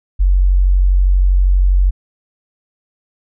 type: tone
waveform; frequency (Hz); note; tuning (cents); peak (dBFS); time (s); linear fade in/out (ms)
sine; 46.25; F#1; 0; -8; 0.19-1.91; 20
effects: none